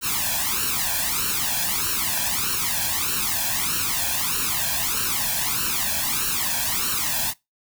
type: noise with flanger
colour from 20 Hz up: white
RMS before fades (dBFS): -24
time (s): 0.01-7.34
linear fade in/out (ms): 50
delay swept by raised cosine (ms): 0.71 to 1.22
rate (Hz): 1.6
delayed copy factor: +0.95
effects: noise-tail reverb RT60 0.2 s tail -22 dB re dry